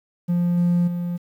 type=tone with level steps; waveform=triangle; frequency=174.61 Hz; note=F3; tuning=in tune; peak=-15 / -13 / -21 dBFS; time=0.28-1.18 s; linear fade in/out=20 ms; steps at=0.57 / 0.87 s; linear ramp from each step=10 ms; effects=tanh soft clip ceiling -10 dBFS + 9-bit